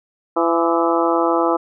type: harmonic tone with a mistuned harmonic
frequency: 168 Hz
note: E3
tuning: 33 cents sharp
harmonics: 2 / 3 / 4 / 5 / 6 / 7 / 8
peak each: -19 / -21 / -22 / -23 / -24 / -24 / -25 dBFS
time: 0.36-1.57 s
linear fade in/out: 10 ms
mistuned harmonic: 8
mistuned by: -55 cents
effects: none